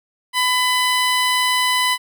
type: tone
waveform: 15% pulse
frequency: 1002 Hz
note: B5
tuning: 25 cents sharp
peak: -9 dBFS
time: 0.33-1.98 s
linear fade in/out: 50 ms
effects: none